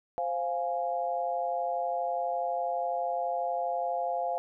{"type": "chord", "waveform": "sine", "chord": "F minor", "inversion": "second", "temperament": "equal", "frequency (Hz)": [523.3, 698.5, 830.6], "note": ["C5", "F5", "Ab5"], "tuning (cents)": [0, 0, 0], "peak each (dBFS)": [-34, -30, -35], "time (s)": [0.18, 4.38], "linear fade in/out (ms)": 0, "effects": []}